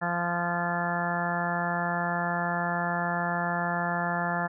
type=harmonic tone; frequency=173.3 Hz; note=F3; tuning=13 cents flat; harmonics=1 / 2 / 3 / 4 / 5 / 6 / 7 / 8 / 9 / 10; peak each=-32 / -41 / -39 / -32 / -34 / -37 / -40 / -35 / -44 / -33 dBFS; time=0.01-4.48 s; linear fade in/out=20 ms; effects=none